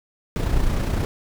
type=noise with amplitude modulation; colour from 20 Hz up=brown; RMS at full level=-19 dBFS; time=0.36-1.05 s; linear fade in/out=0 ms; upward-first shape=sine; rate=29.7 Hz; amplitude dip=45%; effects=none